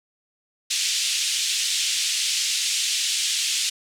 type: band-pass noise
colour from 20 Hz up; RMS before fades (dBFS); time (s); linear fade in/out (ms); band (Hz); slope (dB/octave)
pink; -24; 0.7-3.7; 10; 2800 to 8500; 24
effects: none